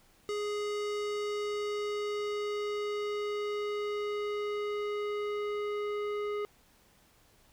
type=tone with low-pass filter sweep; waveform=square; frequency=415.3 Hz; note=G#4; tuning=in tune; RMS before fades=-34 dBFS; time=0.29-6.45 s; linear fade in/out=0 ms; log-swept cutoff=7000 to 2100 Hz; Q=0.84; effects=pink hiss -64 dBFS RMS until 7.52 s